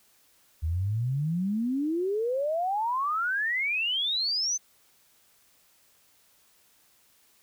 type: exponential sweep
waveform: sine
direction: up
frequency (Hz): 75.9 to 6272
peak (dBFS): -25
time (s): 0.62-4.58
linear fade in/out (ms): 20
effects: white hiss -63 dBFS RMS until 7.42 s